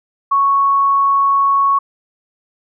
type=tone; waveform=sine; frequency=1108 Hz; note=C#6; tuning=1 cent flat; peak=-10 dBFS; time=0.31-1.79 s; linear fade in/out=10 ms; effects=none